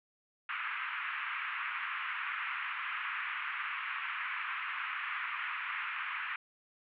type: band-pass noise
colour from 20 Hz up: pink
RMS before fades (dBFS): -38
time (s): 0.49-6.36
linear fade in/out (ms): 2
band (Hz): 1100 to 2700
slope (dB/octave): 48
effects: none